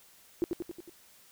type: tone with echo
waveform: sine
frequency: 344.5 Hz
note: F4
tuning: 24 cents flat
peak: -24 dBFS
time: 0.42-0.44 s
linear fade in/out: 0 ms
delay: 91 ms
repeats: 5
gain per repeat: -4 dB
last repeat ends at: 0.895 s
effects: white hiss -59 dBFS RMS until 1.31 s